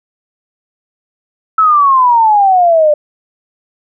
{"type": "exponential sweep", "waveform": "sine", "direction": "down", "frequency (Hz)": [1318.5, 587.3], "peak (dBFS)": -5, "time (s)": [1.58, 2.94], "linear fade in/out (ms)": 5, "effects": []}